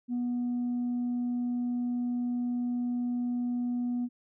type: tone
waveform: sine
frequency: 243.8 Hz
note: B3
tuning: 22 cents flat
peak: -26 dBFS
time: 0.08-4.09 s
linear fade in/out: 50 ms
effects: tanh soft clip ceiling -26 dBFS